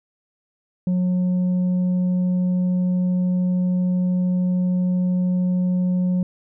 triangle tone with tanh clipping, 181.3 Hz, F#3, 35 cents flat, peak -18 dBFS, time 0.87-6.23 s, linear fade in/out 2 ms, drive 8 dB, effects none

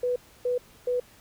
sine tone bursts, 493.9 Hz, B4, in tune, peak -23 dBFS, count 3, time 0.03-1 s, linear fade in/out 5 ms, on 130 ms, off 290 ms, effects pink hiss -55 dBFS RMS until 1.2 s

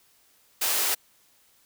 white high-pass noise, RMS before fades -25 dBFS, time 0.61-0.95 s, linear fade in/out 10 ms, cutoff 320 Hz, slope 24 dB/octave, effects white hiss -62 dBFS RMS until 1.65 s

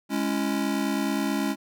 square chord, C# minor, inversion second, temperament just, 207.9 / 277.2 / 332.6 Hz, G#3 / C#4 / E4, +2 / 0 / +16 cents, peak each -29 / -28 / -32 dBFS, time 0.09-1.56 s, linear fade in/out 50 ms, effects none

